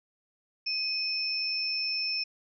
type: tone pair together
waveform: sine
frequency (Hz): 2510 / 5319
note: D#7 / E8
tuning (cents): +15 / +15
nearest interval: octave + minor second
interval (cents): 1300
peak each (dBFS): -34 / -29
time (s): 0.66-2.24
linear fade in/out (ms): 10
effects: none